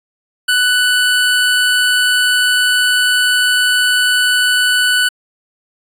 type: tone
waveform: 25% pulse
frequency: 1489 Hz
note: F#6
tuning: 11 cents sharp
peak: -7 dBFS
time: 0.48-5.09 s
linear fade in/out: 10 ms
effects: resampled to 32000 Hz